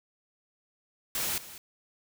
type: noise with echo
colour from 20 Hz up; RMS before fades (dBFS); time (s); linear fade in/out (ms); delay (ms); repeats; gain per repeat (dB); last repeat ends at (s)
white; -31; 1.15-1.38; 2; 200; 1; -15; 1.58
effects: none